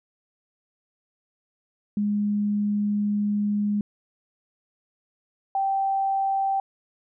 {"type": "tone pair in turn", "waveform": "sine", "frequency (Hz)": [206.6, 780], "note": ["G#3", "G5"], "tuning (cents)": [-9, -9], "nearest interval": "octave + major seventh", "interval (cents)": 2300, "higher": "second", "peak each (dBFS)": -21, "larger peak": "neither", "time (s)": [[1.97, 3.81], [5.55, 6.6]], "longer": "first", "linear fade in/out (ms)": 2, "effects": []}